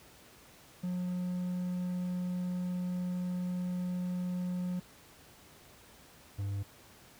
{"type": "tone pair in turn", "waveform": "triangle", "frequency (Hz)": [180, 99.75], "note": ["F#3", "G2"], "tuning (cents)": [-47, 31], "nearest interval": "minor seventh", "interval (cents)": 1022, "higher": "first", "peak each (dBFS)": [-30, -30], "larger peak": "neither", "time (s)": [[0.83, 4.8], [6.38, 6.63]], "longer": "first", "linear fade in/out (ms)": 10, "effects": ["pink hiss -57 dBFS RMS until 7.19 s", "high-pass 60 Hz 12 dB/octave"]}